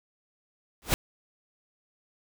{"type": "noise with exponential growth", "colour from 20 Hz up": "pink", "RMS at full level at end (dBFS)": -19, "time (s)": [0.82, 0.94], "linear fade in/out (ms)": 0, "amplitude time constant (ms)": 24, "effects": []}